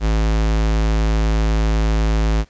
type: tone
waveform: square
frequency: 54 Hz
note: A1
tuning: 32 cents flat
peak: -15 dBFS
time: 0-2.45 s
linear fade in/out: 50 ms
effects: pink hiss -55 dBFS RMS until 2.49 s + resampled to 16000 Hz